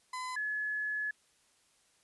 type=tone pair in turn; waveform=35% pulse / sine; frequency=1014 / 1705.3 Hz; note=B5 / G#6; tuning=+45 / +45 cents; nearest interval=major sixth; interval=900 cents; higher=second; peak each=-35 / -32 dBFS; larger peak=second; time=0.13-0.36 / 0.36-1.11 s; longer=second; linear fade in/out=5 ms; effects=white hiss -69 dBFS RMS until 2.03 s + resampled to 24000 Hz